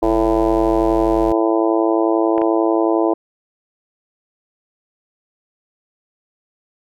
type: harmonic tone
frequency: 111.2 Hz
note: A2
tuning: 19 cents sharp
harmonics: 3 / 4 / 5 / 6 / 7 / 8 / 9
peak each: -16 / -21 / -23 / -21 / -26 / -27 / -27 dBFS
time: 0.02-3.14 s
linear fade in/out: 10 ms
type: tone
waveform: square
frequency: 46.25 Hz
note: F#1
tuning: in tune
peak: -25 dBFS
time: 0.03-1.32 s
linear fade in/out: 0 ms
type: clicks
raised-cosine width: 0.5 ms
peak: -15 dBFS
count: 2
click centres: 2.38 / 2.417 s
effects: none